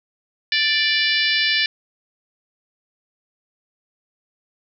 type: harmonic tone with a mistuned harmonic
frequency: 587.3 Hz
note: D5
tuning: in tune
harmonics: 3 / 4 / 5 / 6 / 7 / 8 / 9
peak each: -22 / -23 / -24 / -25 / -25 / -26 / -27 dBFS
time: 0.52-1.66 s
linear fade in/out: 2 ms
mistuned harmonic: 7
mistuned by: -18 cents
effects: none